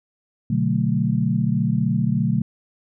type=chord; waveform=sine; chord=B minor seventh; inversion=none; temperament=equal; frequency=123.47 / 146.83 / 185 / 220 Hz; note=B2 / D3 / F#3 / A3; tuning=0 / 0 / 0 / 0 cents; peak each=-23 dBFS; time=0.5-2.42 s; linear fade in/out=5 ms; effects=none